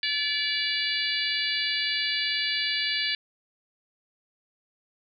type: harmonic tone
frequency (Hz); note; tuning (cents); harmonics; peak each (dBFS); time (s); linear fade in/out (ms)
577; D5; -31; 3 / 4 / 5 / 6 / 7 / 8; -32 / -32 / -32 / -32 / -32 / -32; 0.03-3.15; 2
effects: none